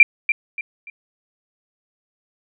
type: tone with echo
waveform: sine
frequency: 2364 Hz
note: D7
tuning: 11 cents sharp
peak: -4 dBFS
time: 0-0.03 s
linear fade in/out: 2 ms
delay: 290 ms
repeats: 3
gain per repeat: -10 dB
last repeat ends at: 0.9 s
effects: none